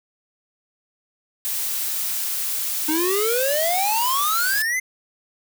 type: noise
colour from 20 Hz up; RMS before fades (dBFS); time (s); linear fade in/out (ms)
blue; -25; 1.45-4.62; 0
type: exponential sweep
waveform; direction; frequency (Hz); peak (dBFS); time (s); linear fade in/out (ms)
square; up; 302 to 2095; -21; 2.88-4.8; 10
effects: none